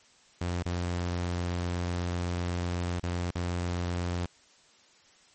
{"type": "tone with dropouts", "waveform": "sawtooth", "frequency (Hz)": 88, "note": "F2", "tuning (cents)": 14, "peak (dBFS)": -25, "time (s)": [0.41, 4.26], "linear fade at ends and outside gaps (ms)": 5, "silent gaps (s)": [[0.63, 0.655], [2.998, 3.031], [3.309, 3.353]], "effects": ["white hiss -60 dBFS RMS until 5.34 s", "MP3 32 kbps"]}